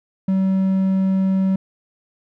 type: tone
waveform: triangle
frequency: 190.8 Hz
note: G3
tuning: 47 cents flat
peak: -13 dBFS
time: 0.28-1.56 s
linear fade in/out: 5 ms
effects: none